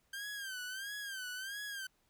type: tone with vibrato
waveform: sawtooth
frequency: 1574 Hz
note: G6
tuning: 7 cents sharp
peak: -37 dBFS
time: 0.13-1.87 s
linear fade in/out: 5 ms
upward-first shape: sine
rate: 1.5 Hz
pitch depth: 110 cents each way
effects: pink hiss -75 dBFS RMS until 2.09 s